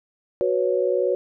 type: chord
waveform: sine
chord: F# suspended fourth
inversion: none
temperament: equal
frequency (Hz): 370 / 493.9 / 554.4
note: F#4 / B4 / C#5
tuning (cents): 0 / 0 / 0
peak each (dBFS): -23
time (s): 0.41-1.15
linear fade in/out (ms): 0
effects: none